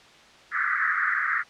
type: band-pass noise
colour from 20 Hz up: white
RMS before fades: -25 dBFS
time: 0.51-1.44 s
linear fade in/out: 50 ms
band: 1200 to 2000 Hz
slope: 96 dB/octave
effects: white hiss -51 dBFS RMS until 1.49 s + low-pass 4000 Hz 12 dB/octave